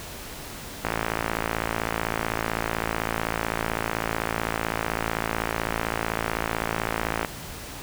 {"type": "click train", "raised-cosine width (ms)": 0.5, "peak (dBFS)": -9, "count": 358, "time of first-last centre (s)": [0.85, 7.248], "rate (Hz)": 55.8, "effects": ["pink hiss -38 dBFS RMS until 7.82 s"]}